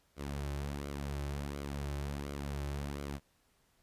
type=tone with flanger; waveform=sawtooth; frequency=71 Hz; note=C#2; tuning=42 cents sharp; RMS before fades=-39 dBFS; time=0.16-3.2 s; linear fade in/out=50 ms; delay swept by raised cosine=1.1 to 4.3 ms; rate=1.4 Hz; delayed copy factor=-0.55; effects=pink hiss -72 dBFS RMS until 3.82 s + resampled to 32000 Hz